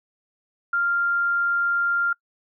sine tone, 1394 Hz, F6, 4 cents flat, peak -19 dBFS, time 0.73-2.13 s, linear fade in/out 5 ms, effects noise-tail reverb RT60 0.1 s tail -25 dB re dry

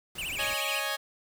pink noise, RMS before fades -44 dBFS, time 0.15-0.54 s, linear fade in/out 5 ms
square tone with vibrato, 2637 Hz, E7, in tune, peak -33 dBFS, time 0.18-0.8 s, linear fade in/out 5 ms, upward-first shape triangle, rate 14 Hz, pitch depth 290 cents each way
10% pulse chord, C# suspended second, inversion none, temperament equal, 554.4 / 622.3 / 830.6 Hz, C#5 / D#5 / G#5, 0 / 0 / 0 cents, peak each -26 dBFS, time 0.38-0.97 s, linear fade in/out 20 ms
effects none

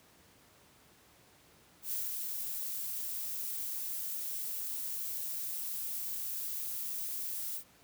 violet noise with ADSR envelope, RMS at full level -35 dBFS, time 1.82-7.64 s, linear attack 100 ms, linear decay 190 ms, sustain -3 dB, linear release 88 ms, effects pink hiss -62 dBFS RMS until 7.83 s + high-pass 80 Hz 12 dB/octave

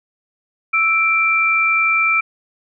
sine tone pair together, 1318.5 / 2352 Hz, E6 / D7, 0 / +2 cents, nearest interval minor seventh, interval 1002 cents, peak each -18 / -14 dBFS, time 0.73-2.21 s, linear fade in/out 10 ms, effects none

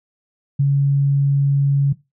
sine tone, 140 Hz, C#3, 18 cents sharp, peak -12 dBFS, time 0.59-1.93 s, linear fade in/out 10 ms, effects noise-tail reverb RT60 0.2 s tail -17 dB re dry

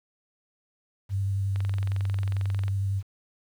sine tone with vibrato, 98 Hz, G2, in tune, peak -24 dBFS, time 1.09-3.03 s, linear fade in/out 50 ms, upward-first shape sine, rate 11 Hz, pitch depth 18 cents each way
click train, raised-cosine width 0.3 ms, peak -24 dBFS, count 26, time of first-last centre 1.56-2.681 s, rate 22.3 Hz
effects 9-bit

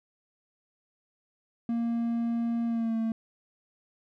triangle tone with pitch glide, 233 to 224.8 Hz, A#3 to A3, -1 to +37 cents, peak -24 dBFS, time 1.69-3.12 s, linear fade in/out 2 ms, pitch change -62 cents, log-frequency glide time 2.66-2.96 s, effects none

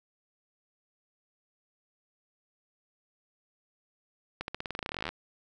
accelerating click train, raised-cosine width 0.3 ms, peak -18 dBFS, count 22, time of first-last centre 4.41-5.09 s, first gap 71 ms, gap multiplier 0.91, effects none

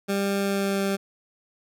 20% pulse tone with pitch glide, 198.4 to 196.46 Hz, G3 to G3, +21 to +4 cents, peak -18 dBFS, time 0.08-0.97 s, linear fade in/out 20 ms, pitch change -17 cents, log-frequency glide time 0.39-0.82 s, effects none

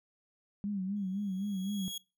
sine tone with vibrato, 196 Hz, G3, in tune, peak -32 dBFS, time 0.64-1.88 s, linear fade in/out 0 ms, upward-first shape sine, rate 3.9 Hz, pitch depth 99 cents each way
sawtooth tone with exponential growth, 3322 Hz, G#7, in tune, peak -33 dBFS, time 0.96-1.98 s, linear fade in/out 5 ms, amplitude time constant 220 ms
effects noise-tail reverb RT60 0.3 s tail -22 dB re dry

